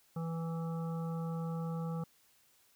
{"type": "harmonic tone", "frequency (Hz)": 164.81, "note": "E3", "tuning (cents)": 0, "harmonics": [1, 3, 5, 7, 8], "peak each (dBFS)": [-35, -45, -49, -52, -53], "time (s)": [0.16, 2.04], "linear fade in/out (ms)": 5, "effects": ["white hiss -68 dBFS RMS until 2.75 s"]}